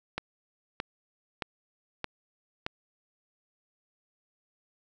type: click train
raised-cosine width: 0.3 ms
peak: -15 dBFS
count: 5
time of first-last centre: 0.18-2.664 s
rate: 1.61 Hz
effects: none